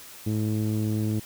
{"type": "tone with low-pass filter", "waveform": "sawtooth", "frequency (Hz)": 107.7, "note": "A2", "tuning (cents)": -37, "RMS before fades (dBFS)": -26, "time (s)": [0.26, 1.2], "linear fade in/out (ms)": 10, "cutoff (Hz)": 310, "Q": 1.8, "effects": ["white hiss -45 dBFS RMS until 1.25 s"]}